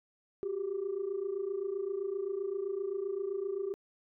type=tone pair together; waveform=sine; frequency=372 / 399.7 Hz; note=F#4 / G4; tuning=+9 / +34 cents; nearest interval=minor second; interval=125 cents; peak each=-36 / -33 dBFS; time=0.43-3.74 s; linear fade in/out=0 ms; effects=tanh soft clip ceiling -27 dBFS